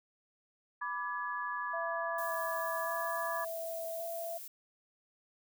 sine chord, G# diminished, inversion first, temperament equal with one note detuned, 987.8 / 1174.7 / 1691.2 Hz, B5 / D6 / G#6, 0 / 0 / +31 cents, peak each -39 dBFS, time 0.81-3.45 s, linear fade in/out 10 ms
sine tone with vibrato, 664 Hz, E5, 12 cents sharp, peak -37 dBFS, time 1.73-4.38 s, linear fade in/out 10 ms, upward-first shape square, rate 0.88 Hz, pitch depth 14 cents each way
violet noise, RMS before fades -46 dBFS, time 2.18-4.48 s, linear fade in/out 5 ms
effects none

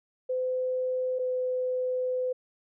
sine tone pair in turn, 510 / 506.8 Hz, C5 / B4, -44 / +45 cents, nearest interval unison, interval 11 cents, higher first, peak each -26 dBFS, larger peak neither, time 0.29-1.19 / 1.19-2.33 s, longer second, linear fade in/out 10 ms, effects none

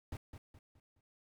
brown noise with echo, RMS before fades -42 dBFS, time 0.12-0.17 s, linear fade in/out 2 ms, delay 210 ms, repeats 4, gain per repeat -8 dB, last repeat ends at 1.01 s, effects none

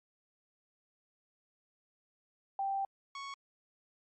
sine / sawtooth tone pair in turn, 784 / 1108.7 Hz, G5 / C#6, 0 / 0 cents, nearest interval tritone, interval 600 cents, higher second, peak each -31 / -37 dBFS, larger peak first, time 2.59-2.85 / 3.15-3.34 s, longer first, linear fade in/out 2 ms, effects low-pass 7000 Hz 12 dB/octave + MP3 32 kbps

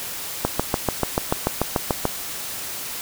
click train, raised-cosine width 1 ms, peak -4 dBFS, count 12, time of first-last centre 0.45-2.053 s, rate 6.86 Hz, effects white hiss -31 dBFS RMS until 3.01 s

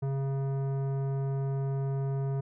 triangle tone with tanh clipping, 136.5 Hz, C#3, 26 cents flat, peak -30 dBFS, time 0.02-2.41 s, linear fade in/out 10 ms, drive 18 dB, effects none

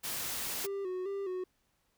white noise, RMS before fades -37 dBFS, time 0.03-0.67 s, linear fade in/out 20 ms
triangle tone with vibrato, 381.6 Hz, G4, 47 cents flat, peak -32 dBFS, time 0.64-1.44 s, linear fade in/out 5 ms, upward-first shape square, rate 2.4 Hz, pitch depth 64 cents each way
effects pink hiss -75 dBFS RMS until 1.97 s

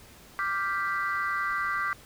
sine chord, G dominant seventh, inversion second, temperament equal, 1174.7 / 1396.9 / 1568 / 1975.5 Hz, D6 / F6 / G6 / B6, 0 / 0 / 0 / 0 cents, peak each -29 / -34 / -31 / -33 dBFS, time 0.39-1.93 s, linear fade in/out 0 ms, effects tanh soft clip ceiling -19 dBFS + pink hiss -52 dBFS RMS until 2.05 s

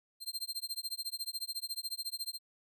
sawtooth tone with tremolo, 4166 Hz, C8, 8 cents flat, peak -31 dBFS, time 0.2-2.39 s, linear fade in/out 50 ms, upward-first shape sine, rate 14 Hz, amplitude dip 100%, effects none

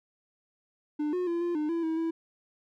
triangle tone with pitch steps, 298.9 / 361.2 / 340.9 / 346.9 / 302.5 / 335.1 / 321.8 / 328.2 Hz, D4 / F#4 / F4 / F4 / D#4 / E4 / E4 / E4, +31 / -42 / -42 / -12 / -49 / +29 / -42 / -8 cents, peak -25 dBFS, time 0.99-2.11 s, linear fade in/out 10 ms, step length 140 ms, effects none

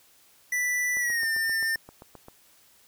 square tone with pitch glide, 1975.5 to 1801.1 Hz, B6 to A6, 0 to +40 cents, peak -25 dBFS, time 0.52-1.76 s, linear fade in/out 5 ms, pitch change -160 cents, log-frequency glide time 0.98-1.27 s
click train, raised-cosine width 1 ms, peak -30 dBFS, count 11, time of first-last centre 0.97-2.284 s, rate 7.61 Hz
effects white hiss -59 dBFS RMS until 2.87 s

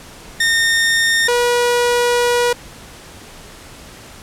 sawtooth tone pair in turn, 1830 / 483.4 Hz, A#6 / B4, -32 / -37 cents, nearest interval octave + major seventh, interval 2305 cents, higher first, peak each -9 dBFS, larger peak neither, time 0.4-1.28 / 1.28-2.53 s, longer second, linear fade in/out 5 ms, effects pink hiss -38 dBFS RMS until 4.22 s + low-pass 11000 Hz 12 dB/octave

